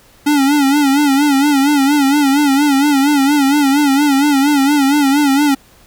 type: tone with vibrato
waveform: square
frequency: 282.5 Hz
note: C#4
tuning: 33 cents sharp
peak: -10 dBFS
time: 0.26-5.55 s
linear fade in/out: 10 ms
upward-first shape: sine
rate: 4.3 Hz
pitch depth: 90 cents each way
effects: pink hiss -47 dBFS RMS until 5.86 s